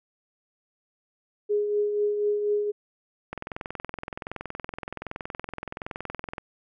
sine tone with tremolo, 415 Hz, G#4, 1 cent flat, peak -20 dBFS, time 1.49-2.72 s, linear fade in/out 20 ms, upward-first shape triangle, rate 4.1 Hz, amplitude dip 50%
click train, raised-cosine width 0.5 ms, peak -18 dBFS, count 66, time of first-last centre 3.33-6.382 s, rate 21.3 Hz
effects none

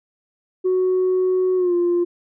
sine tone with pitch glide, 370 to 349.2 Hz, F#4 to F4, 0 to 0 cents, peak -14 dBFS, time 0.64-2.05 s, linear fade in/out 20 ms, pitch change -100 cents, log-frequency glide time 1.56-1.74 s, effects tanh soft clip ceiling -13 dBFS

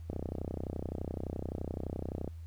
click train, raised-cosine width 2 ms, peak -23 dBFS, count 70, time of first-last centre 0.1-2.277 s, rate 31.7 Hz, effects added 82 Hz sine -42 dBFS peak until 2.46 s + pink hiss -68 dBFS RMS until 2.46 s

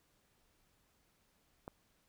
click, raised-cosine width 1 ms, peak -30 dBFS, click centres 1.679 s, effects pink hiss -74 dBFS RMS until 2.08 s

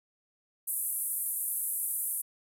white band-pass noise, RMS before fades -33 dBFS, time 0.67-2.22 s, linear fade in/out 10 ms, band 9300 to 13000 Hz, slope 48 dB/octave, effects none

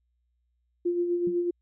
sine tone with tremolo, 349.2 Hz, F4, in tune, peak -22 dBFS, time 0.85-1.51 s, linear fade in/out 10 ms, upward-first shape sine, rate 8 Hz, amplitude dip 45%
sine tone with exponential decay, 184.7 Hz, F#3, 3 cents flat, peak -30 dBFS, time 1.27-1.4 s, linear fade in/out 2 ms, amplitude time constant 28 ms
effects added 60 Hz sine -70 dBFS peak until 1.61 s

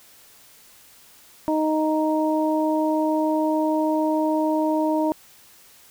harmonic tone, 311.1 Hz, D#4, in tune, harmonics 1 / 2 / 3, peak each -21 / -24 / -26 dBFS, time 1.48-5.12 s, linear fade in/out 0 ms, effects white hiss -51 dBFS RMS until 5.9 s

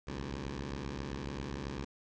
10% pulse beating tone pair, 63.2 / 70.7 Hz, B1 / C#2, +41 / +35 cents, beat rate 7.5 Hz, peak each -34 / -31 dBFS, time 0.07-1.85 s, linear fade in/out 10 ms, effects resampled to 16000 Hz + 9-bit

